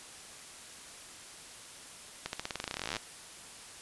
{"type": "accelerating click train", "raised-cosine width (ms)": 0.2, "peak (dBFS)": -17, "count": 25, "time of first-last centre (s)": [2.26, 2.967], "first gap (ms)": 71, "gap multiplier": 0.91, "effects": ["white hiss -49 dBFS RMS until 3.81 s", "resampled to 24000 Hz"]}